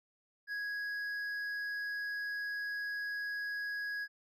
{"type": "tone with hard clipping", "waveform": "triangle", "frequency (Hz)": 1661.2, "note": "G#6", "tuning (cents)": 0, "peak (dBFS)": -37, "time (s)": [0.47, 4.08], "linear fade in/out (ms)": 50, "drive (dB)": 8, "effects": []}